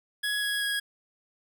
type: tone with pitch steps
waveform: 25% pulse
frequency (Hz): 1675 / 1664.4 / 1653.8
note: G#6 / G#6 / G#6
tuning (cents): +14 / +3 / -8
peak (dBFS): -23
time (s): 0.23-0.8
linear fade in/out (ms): 10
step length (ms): 190
effects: none